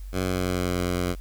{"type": "tone with pitch glide", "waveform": "10% pulse", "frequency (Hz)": [92.5, 89.25], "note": ["F#2", "F2"], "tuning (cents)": [0, 38], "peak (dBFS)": -16, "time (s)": [0.12, 1.16], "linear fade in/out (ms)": 50, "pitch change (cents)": -62, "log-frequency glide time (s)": [0.23, 0.77], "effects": ["added 47 Hz sine -34 dBFS peak until 1.2 s", "white hiss -57 dBFS RMS until 1.2 s"]}